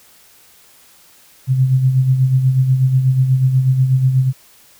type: tone with tremolo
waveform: sine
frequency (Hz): 130.6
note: C3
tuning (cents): -3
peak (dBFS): -8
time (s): 1.47-4.33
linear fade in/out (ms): 50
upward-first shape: sine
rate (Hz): 8.2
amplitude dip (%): 55
effects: white hiss -48 dBFS RMS until 4.79 s